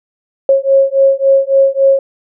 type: beating tone pair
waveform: sine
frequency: 542 / 545.6 Hz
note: C#5 / C#5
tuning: -39 / -28 cents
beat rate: 3.6 Hz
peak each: -10 dBFS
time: 0.49-1.99 s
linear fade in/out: 2 ms
effects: none